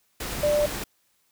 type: tone in noise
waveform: sine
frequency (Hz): 592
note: D5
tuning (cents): +14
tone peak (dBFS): -19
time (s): 0.43-0.66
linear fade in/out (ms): 5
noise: pink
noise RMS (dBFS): -32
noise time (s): 0.2-0.84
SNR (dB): +10
effects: white hiss -68 dBFS RMS until 1.31 s